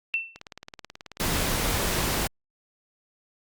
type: tone with exponential decay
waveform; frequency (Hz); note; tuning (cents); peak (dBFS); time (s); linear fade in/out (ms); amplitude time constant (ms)
sine; 2687; E7; +33; -20; 0.14-0.39; 0; 54
type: click train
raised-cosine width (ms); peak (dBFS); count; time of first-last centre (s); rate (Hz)
0.2; -23; 35; 0.36-2.198; 18.5
type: noise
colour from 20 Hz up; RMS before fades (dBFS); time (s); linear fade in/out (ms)
pink; -26; 1.2-2.27; 0
effects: Opus 48 kbps